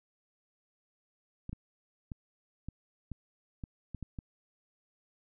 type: clicks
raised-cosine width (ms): 5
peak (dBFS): -27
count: 9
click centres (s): 1.494 / 1.53 / 2.118 / 2.686 / 3.117 / 3.638 / 3.947 / 4.027 / 4.188
effects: none